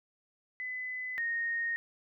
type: tone pair in turn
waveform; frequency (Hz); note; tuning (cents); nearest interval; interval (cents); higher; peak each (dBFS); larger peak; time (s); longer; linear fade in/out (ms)
sine; 2011 / 1856.6; B6 / A#6; +31 / -7; minor second; 138; first; -35 / -30; second; 0.6-1.18 / 1.18-1.76; neither; 0
effects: none